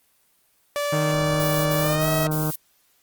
sawtooth tone with pitch glide, 580 to 639.8 Hz, D5 to D#5, -22 to +48 cents, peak -19 dBFS, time 0.76-2.27 s, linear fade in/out 0 ms, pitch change +170 cents, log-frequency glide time 1.8-2.08 s
harmonic tone, 154.1 Hz, D#3, 16 cents flat, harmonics 1 / 2 / 3 / 4 / 5 / 6 / 7 / 8 / 9 / 10, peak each -23 / -29 / -33 / -35 / -37 / -39 / -40 / -41 / -42 / -43 dBFS, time 0.92-2.51 s, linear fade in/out 10 ms
violet noise bursts, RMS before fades -30 dBFS, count 4, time 1.4-2.559 s, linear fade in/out 10 ms, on 250 ms, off 53 ms
effects white hiss -63 dBFS RMS until 3.02 s + Opus 24 kbps

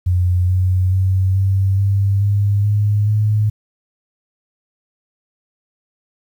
sine tone with pitch steps, 90.1 / 92.26 / 94.47 / 96.73 / 99.05 / 101.43 / 103.86 / 106.35 Hz, F#2 / F#2 / F#2 / G2 / G2 / G#2 / G#2 / G#2, -45 / -4 / +37 / -23 / +18 / -40 / +1 / +42 cents, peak -12 dBFS, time 0.06-3.5 s, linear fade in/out 10 ms, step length 430 ms, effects 8-bit

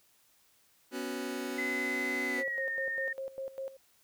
sawtooth chord, B suspended second, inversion none, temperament just, 246.9 / 277.8 / 370.4 Hz, B3 / C#4 / F#4, 0 / +4 / +2 cents, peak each -35 dBFS, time 0.91-2.44 s, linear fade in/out 50 ms
sine tone with pitch glide, 2033 to 1832.2 Hz, B6 to A#6, +50 to -30 cents, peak -32 dBFS, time 1.58-3.13 s, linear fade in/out 5 ms, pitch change -180 cents, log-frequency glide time 2.27-2.67 s
sine tone with tremolo, 536 Hz, C5, 42 cents sharp, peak -35 dBFS, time 2.38-3.77 s, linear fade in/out 5 ms, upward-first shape square, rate 5 Hz, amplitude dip 80%
effects white hiss -67 dBFS RMS until 4.03 s

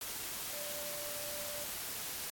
sine tone in noise, 587.3 Hz, D5, in tune, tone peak -46 dBFS, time 0.53-1.64 s, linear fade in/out 2 ms, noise white, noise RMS -41 dBFS, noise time 0.01-2.3 s, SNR -8 dB, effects AAC 64 kbps

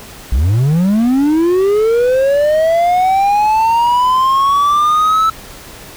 triangle linear sweep, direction up, 53.3 to 1318.5 Hz, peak -7 dBFS, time 0.32-5.3 s, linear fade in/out 5 ms, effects pink hiss -34 dBFS RMS until 5.96 s

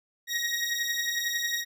20% pulse beating tone pair, 1880 / 1891 Hz, A#6 / A#6, +14 / +24 cents, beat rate 11 Hz, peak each -27 / -24 dBFS, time 0.27-1.65 s, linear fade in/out 50 ms, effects none

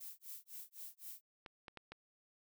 violet noise with tremolo, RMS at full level -48 dBFS, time 0-1.22 s, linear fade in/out 10 ms, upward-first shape sine, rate 3.9 Hz, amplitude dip 100%
clicks, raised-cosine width 0.3 ms, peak -33 dBFS, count 4, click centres 1.462 / 1.682 / 1.773 / 1.92 s
effects none

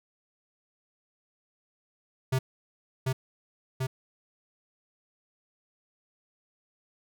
square tone with echo, 130.81 Hz, C3, in tune, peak -24 dBFS, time 2.32-2.39 s, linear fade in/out 10 ms, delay 740 ms, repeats 2, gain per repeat -2 dB, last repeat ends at 3.87 s, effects none

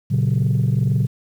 sine chord, F# major, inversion first, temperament equal, 116.54 / 138.59 / 185 Hz, A#2 / C#3 / F#3, 0 / 0 / 0 cents, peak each -17 / -17 / -22 dBFS, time 0.1-1.07 s, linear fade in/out 20 ms, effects tanh soft clip ceiling -11 dBFS + 8-bit

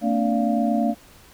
sine tone cluster, 226.1 / 254.4 / 286.9 / 580 / 695 Hz, A3 / C4 / D4 / D5 / F5, +47 / -48 / -40 / -22 / -9 cents, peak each -21 / -30 / -25 / -29 / -25 dBFS, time 0.01-0.95 s, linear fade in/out 50 ms, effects pink hiss -50 dBFS RMS until 1.33 s

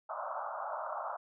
pink band-pass noise, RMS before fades -39 dBFS, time 0.09-1.17 s, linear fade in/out 10 ms, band 580 to 1400 Hz, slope 96 dB/octave, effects none

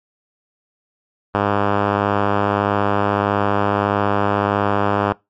5% pulse tone with low-pass filter, 101.6 Hz, G#2, 38 cents flat, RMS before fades -18 dBFS, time 1.34-5.13 s, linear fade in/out 10 ms, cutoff 1600 Hz, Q 1.2, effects noise-tail reverb RT60 0.2 s tail -22 dB re dry + MP3 64 kbps

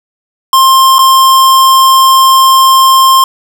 square tone with dropouts, 1058 Hz, C6, 19 cents sharp, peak -3 dBFS, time 0.53-3.24 s, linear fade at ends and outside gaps 2 ms, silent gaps 0.984-0.99 s, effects none

